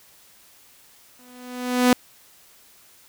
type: tone with exponential growth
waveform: sawtooth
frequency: 248.8 Hz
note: B3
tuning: 13 cents sharp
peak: -8 dBFS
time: 1.19-1.93 s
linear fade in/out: 2 ms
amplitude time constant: 160 ms
effects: white hiss -53 dBFS RMS until 3.08 s